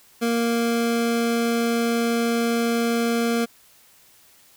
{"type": "tone", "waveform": "25% pulse", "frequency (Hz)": 233.1, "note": "A#3", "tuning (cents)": 0, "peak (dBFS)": -16, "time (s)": [0.21, 3.46], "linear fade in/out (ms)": 20, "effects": ["white hiss -54 dBFS RMS until 4.56 s"]}